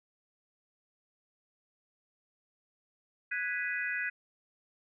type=chord; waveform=sine; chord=G# minor seventh; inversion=third; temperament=equal; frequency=1480 / 1661.2 / 1975.5 / 2489 Hz; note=F#6 / G#6 / B6 / D#7; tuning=0 / 0 / 0 / 0 cents; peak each=-37 / -36 / -36 / -39 dBFS; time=3.31-4.1 s; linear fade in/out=10 ms; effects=none